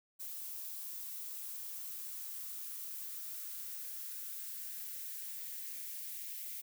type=noise with high-pass filter sweep; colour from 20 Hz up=violet; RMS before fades=-44 dBFS; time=0.19-6.62 s; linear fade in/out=20 ms; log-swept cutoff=760 to 2100 Hz; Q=2.4; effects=none